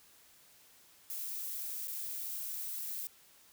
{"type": "noise with dropouts", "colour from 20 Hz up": "violet", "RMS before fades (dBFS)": -40, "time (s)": [1.1, 3.07], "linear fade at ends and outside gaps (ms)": 0, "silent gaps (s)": [1.873, 1.881], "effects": ["white hiss -62 dBFS RMS until 3.52 s"]}